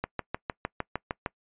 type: click train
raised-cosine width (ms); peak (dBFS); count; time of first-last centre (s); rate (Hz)
0.5; -14; 9; 0.04-1.261; 6.55
effects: noise-tail reverb RT60 0.1 s tail -23 dB re dry + resampled to 8000 Hz